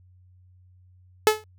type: tone with exponential decay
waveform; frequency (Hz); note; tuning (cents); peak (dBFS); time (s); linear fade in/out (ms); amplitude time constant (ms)
sawtooth; 430.7; A4; -37; -7; 1.27-1.44; 0; 35
effects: added 91 Hz sine -52 dBFS peak until 1.58 s